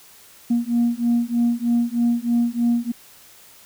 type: beating tone pair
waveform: sine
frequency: 235.3 / 238.5 Hz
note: A#3 / A#3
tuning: +16 / +40 cents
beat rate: 3.2 Hz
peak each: -19 dBFS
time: 0.5-2.92 s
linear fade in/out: 10 ms
effects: tanh soft clip ceiling -12 dBFS + white hiss -48 dBFS RMS until 3.65 s